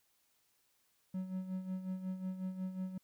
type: tone with tremolo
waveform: triangle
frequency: 186.6 Hz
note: F#3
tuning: 15 cents sharp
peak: -33 dBFS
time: 1.14-2.98 s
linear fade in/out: 5 ms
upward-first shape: sine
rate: 5.5 Hz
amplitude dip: 65%
effects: white hiss -75 dBFS RMS until 3.03 s